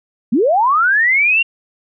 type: linear sweep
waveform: sine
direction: up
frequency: 196 to 2794 Hz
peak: -10 dBFS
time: 0.32-1.43 s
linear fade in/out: 10 ms
effects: none